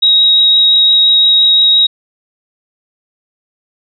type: tone with vibrato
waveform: sine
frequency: 3800 Hz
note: A#7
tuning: 33 cents sharp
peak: -5 dBFS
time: 0.02-1.87 s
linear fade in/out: 10 ms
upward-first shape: triangle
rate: 5.8 Hz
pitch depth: 9 cents each way
effects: none